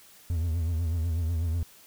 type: tone with vibrato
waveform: triangle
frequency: 83 Hz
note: E2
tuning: 12 cents sharp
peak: -23 dBFS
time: 0.3-1.63 s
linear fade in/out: 0 ms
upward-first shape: triangle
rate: 8.1 Hz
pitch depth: 110 cents each way
effects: white hiss -54 dBFS RMS until 1.86 s